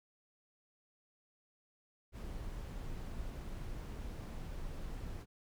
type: noise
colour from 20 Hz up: brown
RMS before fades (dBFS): -43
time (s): 2.12-5.26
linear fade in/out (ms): 50
effects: none